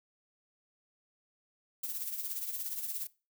violet noise with tremolo, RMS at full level -35 dBFS, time 1.83-3.07 s, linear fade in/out 5 ms, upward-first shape triangle, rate 17 Hz, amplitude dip 65%, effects noise-tail reverb RT60 0.3 s tail -20 dB re dry

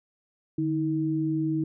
sine tone pair together, 150 / 317.8 Hz, D3 / D#4, +37 / +37 cents, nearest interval octave + minor second, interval 1300 cents, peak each -29 / -25 dBFS, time 0.58-1.64 s, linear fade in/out 5 ms, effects none

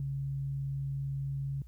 sine tone, 137.7 Hz, C#3, 11 cents flat, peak -32 dBFS, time 0-1.62 s, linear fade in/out 2 ms, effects added 60 Hz sine -47 dBFS peak until 1.67 s + white hiss -75 dBFS RMS until 1.67 s

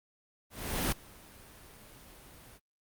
pink noise with ADSR envelope, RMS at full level -29 dBFS, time 0.5-2.6 s, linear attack 420 ms, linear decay 6 ms, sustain -24 dB, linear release 48 ms, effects Opus 32 kbps

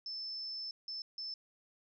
sine tone bursts at uneven times, 5274 Hz, E8, in tune, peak -39 dBFS, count 3, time 0.06-0.71 / 0.88-1.02 / 1.18-1.34 s, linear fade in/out 2 ms, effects none

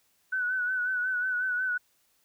sine tone with vibrato, 1493 Hz, F#6, 15 cents sharp, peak -26 dBFS, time 0.32-1.78 s, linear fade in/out 10 ms, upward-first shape sine, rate 5.5 Hz, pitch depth 44 cents each way, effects white hiss -69 dBFS RMS until 2.24 s

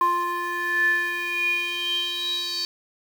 square tone with band-pass filter sweep, 349.2 Hz, F4, in tune, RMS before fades -25 dBFS, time 0.01-2.65 s, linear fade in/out 0 ms, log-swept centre 1100 to 4600 Hz, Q 9.9, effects 7-bit

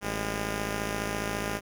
5% pulse tone pair together, 54.5 / 203 Hz, A1 / G#3, -16 / -39 cents, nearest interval octave + major seventh, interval 2277 cents, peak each -21 dBFS, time 0.01-1.61 s, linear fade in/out 50 ms, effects none

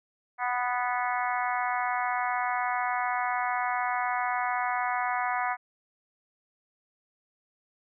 harmonic tone with a mistuned harmonic, 246.9 Hz, B3, in tune, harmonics 3 / 4 / 5 / 6 / 7 / 8 / 9, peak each -30 / -32 / -34 / -36 / -37 / -38 / -39 dBFS, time 0.38-5.57 s, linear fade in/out 50 ms, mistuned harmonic 9, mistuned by -25 cents, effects none

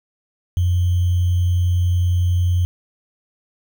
sine tone with sample-and-hold, 88.9 Hz, F2, 31 cents sharp, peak -14 dBFS, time 0.57-2.65 s, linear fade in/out 0 ms, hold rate 3150 Hz, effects none

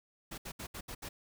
pink noise bursts at uneven times, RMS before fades -43 dBFS, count 6, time 0.31-0.38 / 0.45-0.52 / 0.59-0.67 / 0.74-0.81 / 0.88-0.95 / 1.02-1.09 s, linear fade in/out 10 ms, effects none

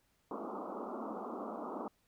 pink band-pass noise, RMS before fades -42 dBFS, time 0.31-1.88 s, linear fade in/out 2 ms, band 200 to 1300 Hz, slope 96 dB/octave, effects pink hiss -75 dBFS RMS until 2.07 s

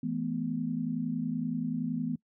sine chord, E suspended fourth, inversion none, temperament equal with one note detuned, 164.81 / 216.1 / 246.9 Hz, E3 / A3 / B3, 0 / -31 / 0 cents, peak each -35 / -35 / -32 dBFS, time 0.03-2.16 s, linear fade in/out 5 ms, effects noise-tail reverb RT60 0.1 s tail -23 dB re dry

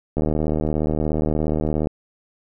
click train, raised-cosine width 2 ms, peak -9 dBFS, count 132, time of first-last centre 0.17-1.871 s, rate 77 Hz, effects none

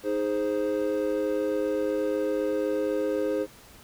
triangle chord, Ab major, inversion second, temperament equal, 311.1 / 415.3 / 523.3 Hz, Eb4 / Ab4 / C5, 0 / 0 / 0 cents, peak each -28 / -27 / -26 dBFS, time 0.03-3.47 s, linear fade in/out 50 ms, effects pink hiss -51 dBFS RMS until 3.83 s

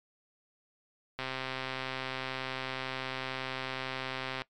click train, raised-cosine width 0.3 ms, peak -19 dBFS, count 424, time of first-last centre 1.19-4.419 s, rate 131 Hz, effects noise-tail reverb RT60 0.1 s tail -19 dB re dry + MP3 96 kbps

